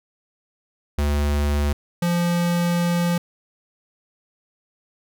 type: tone pair in turn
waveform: square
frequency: 72.8 / 173.15 Hz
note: D2 / F3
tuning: -15 / -15 cents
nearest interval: octave + minor third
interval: 1500 cents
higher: second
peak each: -19 dBFS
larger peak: neither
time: 0.98-1.73 / 2.02-3.18 s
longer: second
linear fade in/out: 5 ms
effects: none